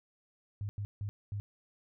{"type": "tone bursts at uneven times", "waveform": "sine", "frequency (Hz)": 102, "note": "G#2", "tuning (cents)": -31, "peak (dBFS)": -34, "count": 4, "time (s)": [[0.61, 0.69], [0.78, 0.85], [1.01, 1.09], [1.32, 1.4]], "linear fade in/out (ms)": 0, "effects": []}